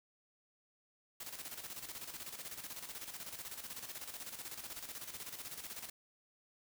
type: noise with tremolo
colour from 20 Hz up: white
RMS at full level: -45 dBFS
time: 1.2-5.9 s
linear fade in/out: 5 ms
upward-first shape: square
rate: 16 Hz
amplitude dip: 60%
effects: none